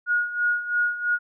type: tone with tremolo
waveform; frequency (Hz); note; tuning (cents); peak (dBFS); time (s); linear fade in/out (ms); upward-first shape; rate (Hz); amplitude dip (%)
sine; 1443; F#6; -44; -18; 0.06-1.19; 50; sine; 3; 75
effects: none